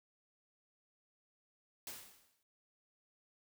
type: noise with exponential decay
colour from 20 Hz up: white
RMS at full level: -44 dBFS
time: 1.87-2.43 s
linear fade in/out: 1 ms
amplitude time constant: 120 ms
effects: none